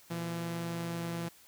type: tone pair together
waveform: sawtooth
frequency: 119.5 / 169 Hz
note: A#2 / E3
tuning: +43 / +43 cents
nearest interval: tritone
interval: 600 cents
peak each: -40 / -31 dBFS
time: 0.1-1.29 s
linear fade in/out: 10 ms
effects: white hiss -59 dBFS RMS until 1.47 s